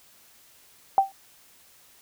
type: tone with exponential decay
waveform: sine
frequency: 780 Hz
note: G5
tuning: 9 cents flat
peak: -11 dBFS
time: 0.98-1.12 s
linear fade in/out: 1 ms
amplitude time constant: 30 ms
effects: white hiss -56 dBFS RMS until 2.01 s